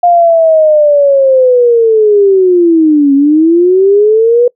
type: linear two-way sweep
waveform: sine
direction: down then up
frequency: 707 to 273.5 to 491.7 Hz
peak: -3 dBFS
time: 0.03-4.48 s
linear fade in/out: 5 ms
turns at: 3.14 s
effects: noise-tail reverb RT60 0.1 s tail -24 dB re dry